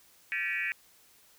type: tone with frequency modulation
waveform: sine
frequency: 2101 Hz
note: C7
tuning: 7 cents sharp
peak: -29 dBFS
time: 0.32-0.72 s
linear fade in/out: 0 ms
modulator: 181 Hz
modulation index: 2.5
effects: white hiss -61 dBFS RMS until 1.38 s